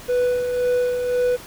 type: tone with tremolo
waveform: triangle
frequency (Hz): 493.9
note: B4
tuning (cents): 0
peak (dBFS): -14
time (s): 0.08-1.37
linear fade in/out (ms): 20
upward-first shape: sine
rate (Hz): 1.9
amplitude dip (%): 45
effects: pink hiss -40 dBFS RMS until 1.46 s